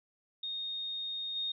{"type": "tone with level steps", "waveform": "sine", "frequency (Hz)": 3700, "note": "A#7", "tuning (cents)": -14, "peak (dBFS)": [-35, -32], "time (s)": [0.43, 1.52], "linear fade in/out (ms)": 5, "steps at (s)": 1.35, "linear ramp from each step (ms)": 20, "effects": []}